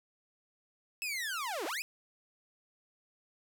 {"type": "linear two-way sweep", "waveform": "sawtooth", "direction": "down then up", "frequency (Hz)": [2637, 296.5, 2637], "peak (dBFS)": -31, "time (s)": [1.02, 1.82], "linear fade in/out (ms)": 0, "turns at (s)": 1.65, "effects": []}